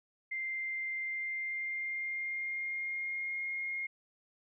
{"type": "tone with pitch glide", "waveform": "sine", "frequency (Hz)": [2093, 2139], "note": ["C7", "C7"], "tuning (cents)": [0, 38], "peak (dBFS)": -34, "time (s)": [0.31, 3.87], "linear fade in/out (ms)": 10, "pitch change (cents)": 38, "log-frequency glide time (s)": [1.01, 3.46], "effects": []}